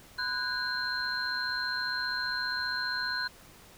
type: tone cluster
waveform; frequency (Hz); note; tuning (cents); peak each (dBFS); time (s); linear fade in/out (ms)
sine; 1011 / 1483 / 1618 / 4159; B5 / F#6 / G#6 / C8; +40 / +4 / -46 / -11; -39 / -33 / -37 / -34; 0.18-3.28; 10
effects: pink hiss -54 dBFS RMS until 3.77 s